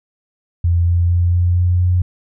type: tone with pitch steps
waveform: sine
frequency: 85.8 / 86.6 / 87.4 / 88.21 / 89.03 / 89.86 Hz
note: F2 / F2 / F2 / F2 / F2 / F2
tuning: -30 / -14 / +2 / +18 / +34 / +50 cents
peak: -11 dBFS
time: 0.64-2.02 s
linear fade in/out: 5 ms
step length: 230 ms
effects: none